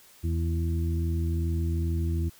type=harmonic tone with a mistuned harmonic; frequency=82.41 Hz; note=E2; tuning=in tune; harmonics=1 / 2 / 3 / 4; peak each=-25 / -34 / -40 / -36 dBFS; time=0.23-2.3 s; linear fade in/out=20 ms; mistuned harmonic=4; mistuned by=+25 cents; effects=white hiss -55 dBFS RMS until 2.39 s